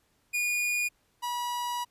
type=tone pair in turn; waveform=45% pulse; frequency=2443 / 969.5 Hz; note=D#7 / B5; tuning=-32 / -32 cents; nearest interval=octave + major third; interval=1600 cents; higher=first; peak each=-26 / -30 dBFS; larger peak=first; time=0.33-0.89 / 1.22-1.85 s; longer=second; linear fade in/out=20 ms; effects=pink hiss -70 dBFS RMS until 1.9 s + resampled to 32000 Hz